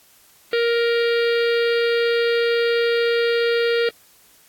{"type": "harmonic tone", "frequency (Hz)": 468.5, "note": "A#4", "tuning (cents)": 9, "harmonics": [1, 3, 4, 5, 6, 7, 8, 9, 10], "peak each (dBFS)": [-17, -27, -29, -31, -33, -34, -35, -36, -37], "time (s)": [0.53, 3.89], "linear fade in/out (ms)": 2, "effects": ["white hiss -53 dBFS RMS until 4.48 s", "AAC 64 kbps"]}